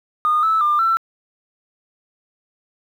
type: tone with pitch steps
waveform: sine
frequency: 1225 / 1309 / 1198 / 1341 Hz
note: D#6 / E6 / D6 / E6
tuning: -27 / -13 / +34 / +29 cents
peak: -13 dBFS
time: 0.25-0.97 s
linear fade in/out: 0 ms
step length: 180 ms
effects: tanh soft clip ceiling -9 dBFS + 8-bit